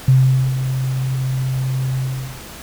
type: tone with ADSR envelope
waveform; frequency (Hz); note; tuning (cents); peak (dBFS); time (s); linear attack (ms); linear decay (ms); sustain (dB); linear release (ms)
sine; 130.81; C3; 0; -7; 0.08-2.41; 4; 450; -10; 420
effects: pink hiss -35 dBFS RMS until 2.62 s